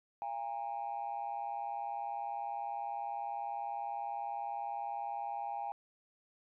sine tone with amplitude modulation, 810 Hz, G#5, 43 cents flat, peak -31 dBFS, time 0.22-5.72 s, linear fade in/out 0 ms, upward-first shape sine, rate 120 Hz, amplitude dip 95%, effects tanh soft clip ceiling -30 dBFS

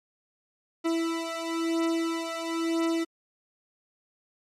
40% pulse beating tone pair, 330 / 331 Hz, E4 / E4, +2 / +7 cents, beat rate 1 Hz, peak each -28 / -29 dBFS, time 0.84-3.05 s, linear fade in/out 20 ms, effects low-pass 9000 Hz 12 dB/octave + MP3 96 kbps

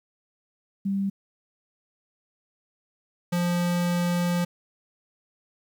sine / square tone pair in turn, 196.5 / 175.06 Hz, G3 / F3, +4 / +4 cents, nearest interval major second, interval 200 cents, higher first, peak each -23 dBFS, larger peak neither, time 0.85-1.1 / 3.32-4.45 s, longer second, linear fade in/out 10 ms, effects 10-bit

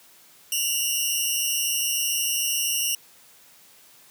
10% pulse tone pair together, 2767 / 2920 Hz, F7 / F#7, -17 / -24 cents, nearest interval minor second, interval 93 cents, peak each -17 dBFS, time 0.52-2.95 s, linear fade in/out 2 ms, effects white hiss -53 dBFS RMS until 4.1 s + high-pass 100 Hz 12 dB/octave

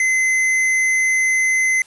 sine tone with hard clipping, 2051 Hz, C7, 35 cents flat, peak -16 dBFS, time 0-1.82 s, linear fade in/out 2 ms, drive 12 dB, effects white hiss -49 dBFS RMS until 1.86 s + resampled to 24000 Hz

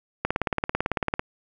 click train, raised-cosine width 0.5 ms, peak -8 dBFS, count 18, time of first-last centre 0.25-1.194 s, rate 18 Hz, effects none

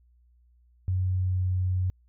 sine tone with pitch glide, 92.5 to 91.97 Hz, F#2 to F#2, 0 to -10 cents, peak -23 dBFS, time 0.88-1.9 s, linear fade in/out 0 ms, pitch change -10 cents, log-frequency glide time 1.16-1.43 s, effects added 60 Hz sine -58 dBFS peak until 2.08 s

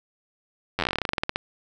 slowing click train, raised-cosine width 0.3 ms, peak -8 dBFS, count 20, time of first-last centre 0.79-1.359 s, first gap 10 ms, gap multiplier 1.11, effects none

